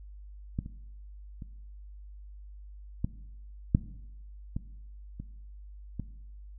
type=clicks; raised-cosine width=5 ms; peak=-18 / -29 / -29 / -16 / -8 / -20 / -26 / -21 dBFS; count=8; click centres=0.589 / 0.661 / 1.422 / 3.045 / 3.749 / 4.565 / 5.2 / 5.997 s; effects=noise-tail reverb RT60 0.9 s tail -17 dB re dry + added 50 Hz sine -44 dBFS peak until 6.58 s